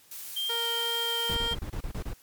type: noise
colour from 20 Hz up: blue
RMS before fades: -40 dBFS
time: 0.11-1.35 s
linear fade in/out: 5 ms
type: tone with vibrato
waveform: sine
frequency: 3170 Hz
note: G7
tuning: 19 cents sharp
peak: -28 dBFS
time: 0.36-1.55 s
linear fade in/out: 10 ms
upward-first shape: triangle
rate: 2 Hz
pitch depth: 12 cents each way
type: tone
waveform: 15% pulse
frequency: 466.2 Hz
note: A#4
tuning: in tune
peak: -26 dBFS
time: 0.49-1.54 s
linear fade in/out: 10 ms
type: noise bursts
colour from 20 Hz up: brown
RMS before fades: -33 dBFS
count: 8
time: 1.29-2.135 s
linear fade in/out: 5 ms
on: 82 ms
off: 27 ms
effects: white hiss -58 dBFS RMS until 2.22 s + MP3 96 kbps